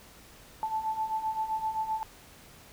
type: beating tone pair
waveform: sine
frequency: 871 / 878.7 Hz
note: A5 / A5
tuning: -18 / -3 cents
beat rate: 7.7 Hz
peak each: -35 / -30 dBFS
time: 0.63-2.03 s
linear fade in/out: 0 ms
effects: pink hiss -53 dBFS RMS until 2.72 s